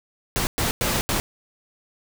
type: noise bursts at uneven times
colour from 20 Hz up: pink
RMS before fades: -23 dBFS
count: 4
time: 0.36-0.47 / 0.58-0.71 / 0.81-1.01 / 1.09-1.2 s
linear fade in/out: 0 ms
effects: none